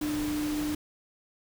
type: tone in noise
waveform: sine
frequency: 299.8 Hz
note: D4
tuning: 36 cents sharp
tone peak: -28 dBFS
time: 0.01-0.75 s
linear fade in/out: 5 ms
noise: pink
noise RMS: -38 dBFS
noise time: 0.01-0.75 s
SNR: +7 dB
effects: none